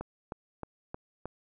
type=click train; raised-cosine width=1 ms; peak=-23 dBFS; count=5; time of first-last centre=0.01-1.256 s; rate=3.21 Hz; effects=none